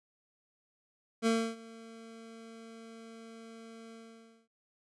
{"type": "tone with ADSR envelope", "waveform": "25% pulse", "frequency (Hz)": 226.7, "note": "A#3", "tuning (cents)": -48, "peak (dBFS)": -21, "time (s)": [1.22, 4.48], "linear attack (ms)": 45, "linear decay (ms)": 290, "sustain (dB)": -23, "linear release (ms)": 560, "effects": ["resampled to 22050 Hz"]}